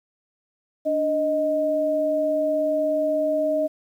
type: tone pair together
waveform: sine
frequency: 293.5 / 623 Hz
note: D4 / D#5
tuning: -1 / +2 cents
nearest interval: octave + minor second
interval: 1303 cents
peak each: -27 / -20 dBFS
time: 0.85-3.68 s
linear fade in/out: 20 ms
effects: 9-bit